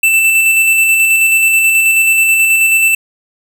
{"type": "tone with tremolo", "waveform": "square", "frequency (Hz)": 2660, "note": "E7", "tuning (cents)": 15, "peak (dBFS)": -7, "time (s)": [0.03, 2.95], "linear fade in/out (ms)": 5, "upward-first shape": "square", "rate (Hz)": 9.3, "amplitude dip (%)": 25, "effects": []}